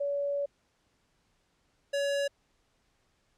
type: tone pair in turn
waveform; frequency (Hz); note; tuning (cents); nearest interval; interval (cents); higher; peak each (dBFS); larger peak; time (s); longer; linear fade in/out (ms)
sine / square; 568 / 564.1; C#5 / C#5; +42 / +30; unison; 12; first; -28; neither; 0-0.46 / 1.93-2.28; first; 10
effects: pink hiss -72 dBFS RMS until 3.37 s + low-pass 8000 Hz 12 dB/octave